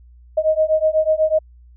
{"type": "beating tone pair", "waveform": "sine", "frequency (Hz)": [622.3, 630.4], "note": ["D#5", "D#5"], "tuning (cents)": [0, 23], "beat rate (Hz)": 8.1, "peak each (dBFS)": -17, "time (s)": [0.37, 1.39], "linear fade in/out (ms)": 10, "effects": ["added 60 Hz sine -43 dBFS peak until 1.76 s"]}